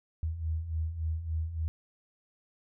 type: beating tone pair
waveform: sine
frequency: 77.78 / 81.28 Hz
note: D#2 / E2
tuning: 0 / -24 cents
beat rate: 3.5 Hz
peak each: -37 / -31 dBFS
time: 0.23-1.68 s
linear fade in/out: 0 ms
effects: none